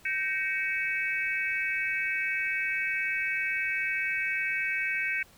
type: tone cluster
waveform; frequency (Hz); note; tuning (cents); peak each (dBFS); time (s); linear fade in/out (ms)
sine; 1556 / 1878 / 2246 / 2592; G6 / A#6 / C#7 / E7; -13 / +12 / +22 / -30; -33 / -36 / -30 / -34; 0.05-5.23; 5
effects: pink hiss -57 dBFS RMS until 5.37 s